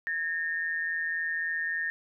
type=tone pair together; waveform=sine; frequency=1661.2 / 1824.8 Hz; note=G#6 / A#6; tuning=0 / -37 cents; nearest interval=major second; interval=163 cents; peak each=-35 / -29 dBFS; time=0.07-1.9 s; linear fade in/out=0 ms; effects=none